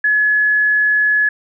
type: tone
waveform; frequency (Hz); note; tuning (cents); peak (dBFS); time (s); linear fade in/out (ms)
sine; 1700; G#6; +40; -11; 0.04-1.29; 5
effects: none